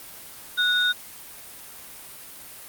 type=tone pair together; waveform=sine; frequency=1468 / 3691 Hz; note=F#6 / A#7; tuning=-14 / -18 cents; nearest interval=octave + major third; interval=1596 cents; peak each=-21 / -22 dBFS; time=0.57-0.93 s; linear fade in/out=20 ms; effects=white hiss -42 dBFS RMS until 2.68 s + Opus 32 kbps